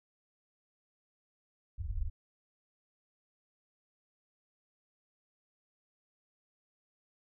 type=low-pass noise; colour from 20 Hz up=pink; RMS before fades=-35 dBFS; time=1.78-2.1 s; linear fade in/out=20 ms; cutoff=100 Hz; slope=96 dB/octave; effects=none